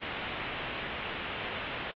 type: low-pass noise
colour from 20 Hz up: white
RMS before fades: -38 dBFS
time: 0.01-1.92 s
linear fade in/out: 20 ms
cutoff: 3200 Hz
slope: 48 dB/octave
effects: AAC 32 kbps